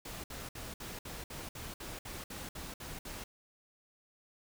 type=noise bursts; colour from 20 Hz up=pink; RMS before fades=-44 dBFS; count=13; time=0.05-3.24 s; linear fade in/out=5 ms; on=190 ms; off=60 ms; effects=none